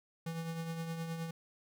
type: tone with tremolo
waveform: square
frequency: 164.81 Hz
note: E3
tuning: in tune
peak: -36 dBFS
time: 0.26-1.31 s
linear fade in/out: 5 ms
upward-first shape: triangle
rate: 9.6 Hz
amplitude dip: 50%
effects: none